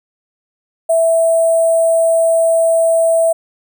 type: tone with sample-and-hold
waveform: sine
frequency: 660 Hz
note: E5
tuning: 2 cents sharp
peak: -9 dBFS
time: 0.89-3.33 s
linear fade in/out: 10 ms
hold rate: 8820 Hz
effects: none